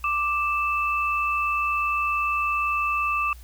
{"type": "tone pair together", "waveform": "sine", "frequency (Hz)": [1177.1, 2637], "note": ["D6", "E7"], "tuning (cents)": [4, 0], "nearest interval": "octave + major second", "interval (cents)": 1396, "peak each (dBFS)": [-23, -26], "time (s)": [0.04, 3.33], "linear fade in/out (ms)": 2, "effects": ["added 60 Hz sine -41 dBFS peak until 3.43 s", "white hiss -54 dBFS RMS until 3.43 s"]}